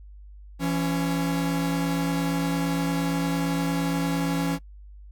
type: tone pair together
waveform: 45% pulse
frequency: 168.57 / 277.2 Hz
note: E3 / C#4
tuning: +39 / 0 cents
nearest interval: major sixth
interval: 861 cents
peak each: -26 dBFS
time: 0.59-4.59 s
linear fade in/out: 50 ms
effects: noise-tail reverb RT60 0.1 s tail -22 dB re dry + added 50 Hz sine -42 dBFS peak until 5.11 s